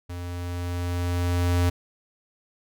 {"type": "tone with level ramp", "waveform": "square", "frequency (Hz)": 88, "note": "F2", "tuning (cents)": 14, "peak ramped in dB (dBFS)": [-33, -19], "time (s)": [0.09, 1.7], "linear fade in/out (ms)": 10, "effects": []}